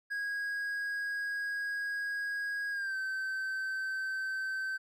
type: tone with pitch glide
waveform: triangle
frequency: 1646 to 1544.7 Hz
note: G#6 to G6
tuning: -16 to -26 cents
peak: -31 dBFS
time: 0.1-4.78 s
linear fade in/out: 20 ms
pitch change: -110 cents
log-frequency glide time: 2.71-2.96 s
effects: none